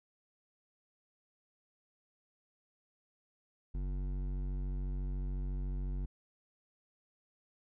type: tone with hard clipping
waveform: sine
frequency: 47 Hz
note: F#1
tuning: 28 cents sharp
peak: -36 dBFS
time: 3.74-6.06 s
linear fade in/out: 10 ms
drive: 12 dB
effects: none